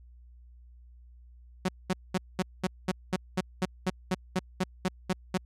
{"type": "tone bursts", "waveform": "sawtooth", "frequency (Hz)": 185, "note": "F#3", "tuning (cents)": 0, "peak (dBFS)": -21, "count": 16, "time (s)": [1.65, 5.376], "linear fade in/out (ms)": 5, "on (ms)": 36, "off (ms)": 210, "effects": ["added 60 Hz sine -50 dBFS peak until 5.45 s", "low-pass 9000 Hz 12 dB/octave"]}